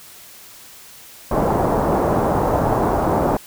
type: low-pass noise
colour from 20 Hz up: white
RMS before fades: -18 dBFS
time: 1.31-3.37 s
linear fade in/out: 5 ms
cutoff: 920 Hz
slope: 24 dB/octave
effects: white hiss -42 dBFS RMS until 3.46 s